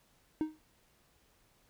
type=tone with exponential decay; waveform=triangle; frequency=311.1 Hz; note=D#4; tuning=in tune; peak=-24 dBFS; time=0.41-0.59 s; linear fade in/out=0 ms; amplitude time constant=37 ms; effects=pink hiss -69 dBFS RMS until 1.69 s